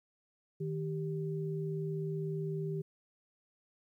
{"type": "tone pair together", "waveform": "sine", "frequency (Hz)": [156.24, 392], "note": ["D#3", "G4"], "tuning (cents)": [8, 0], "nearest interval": "octave + major third", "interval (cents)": 1592, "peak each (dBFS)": [-35, -38], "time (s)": [0.6, 2.82], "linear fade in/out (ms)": 10, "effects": ["12-bit"]}